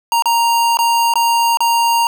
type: tone with dropouts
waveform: square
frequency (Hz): 932.3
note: A#5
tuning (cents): 0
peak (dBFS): -12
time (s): 0.12-2.07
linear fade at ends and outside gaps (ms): 1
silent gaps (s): 0.223-0.257 / 0.771-0.789 / 1.138-1.156 / 1.572-1.605
effects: none